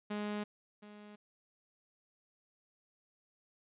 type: tone with echo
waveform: sawtooth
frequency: 208.3 Hz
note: G#3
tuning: 5 cents sharp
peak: -32 dBFS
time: 0.1-0.44 s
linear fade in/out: 10 ms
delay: 720 ms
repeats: 1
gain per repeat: -15 dB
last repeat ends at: 1.16 s
effects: resampled to 8000 Hz + 12-bit